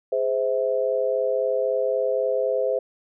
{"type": "chord", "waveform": "sine", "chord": "Ab augmented", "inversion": "none", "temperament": "just", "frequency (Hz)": [415.3, 519.1, 648.9], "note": ["Ab4", "C5", "E5"], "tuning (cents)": [0, -14, -27], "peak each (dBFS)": [-27, -22, -27], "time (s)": [0.12, 2.79], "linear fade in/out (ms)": 5, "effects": []}